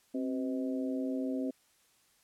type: harmonic tone with a mistuned harmonic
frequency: 126.6 Hz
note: B2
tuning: 43 cents sharp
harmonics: 2 / 3 / 4 / 5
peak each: -32 / -42 / -41 / -43 dBFS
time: 0.14-1.51 s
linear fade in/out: 10 ms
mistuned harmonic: 2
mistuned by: +79 cents
effects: white hiss -68 dBFS RMS until 2.23 s + low-pass 12000 Hz 12 dB/octave